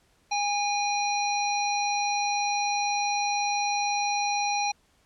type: harmonic tone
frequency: 818 Hz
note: G#5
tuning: 26 cents flat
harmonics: 1 / 3 / 5 / 7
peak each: -26 / -31 / -33 / -34 dBFS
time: 0.31-4.72 s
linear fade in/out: 10 ms
effects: pink hiss -65 dBFS RMS until 5.05 s + low-pass 10000 Hz 12 dB/octave